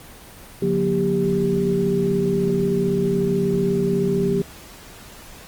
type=tone cluster; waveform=sine; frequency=144.8 / 181 / 237.1 / 396.2 Hz; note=D3 / F#3 / A#3 / G4; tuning=-24 / -38 / +30 / +18 cents; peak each=-27 / -22 / -26 / -20 dBFS; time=0.62-4.42 s; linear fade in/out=5 ms; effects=pink hiss -42 dBFS RMS until 5.47 s + Opus 24 kbps